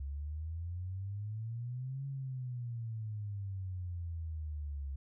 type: exponential two-way sweep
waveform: sine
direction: up then down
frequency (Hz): 68 to 138.59 to 68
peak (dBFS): -37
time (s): 0-4.96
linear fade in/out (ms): 5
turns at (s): 2.06
effects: none